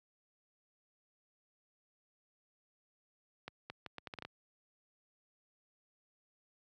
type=accelerating click train; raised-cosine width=0.3 ms; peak=-27 dBFS; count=9; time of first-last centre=3.48-4.25 s; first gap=220 ms; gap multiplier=0.74; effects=high-pass 80 Hz 12 dB/octave